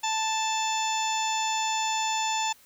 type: harmonic tone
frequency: 880 Hz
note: A5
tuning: in tune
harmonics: 1 / 2 / 3 / 4 / 5 / 6 / 7 / 8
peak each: -27 / -39 / -34 / -34 / -42 / -39 / -42 / -34 dBFS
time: 0.03-2.53 s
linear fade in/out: 10 ms
effects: white hiss -57 dBFS RMS until 2.65 s